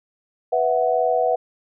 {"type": "chord", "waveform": "sine", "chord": "B suspended fourth", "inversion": "none", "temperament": "just", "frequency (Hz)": [493.9, 658.5, 740.8], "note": ["B4", "E5", "F#5"], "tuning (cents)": [0, -2, 2], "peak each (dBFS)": -21, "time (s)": [0.52, 1.36], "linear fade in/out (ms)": 10, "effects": []}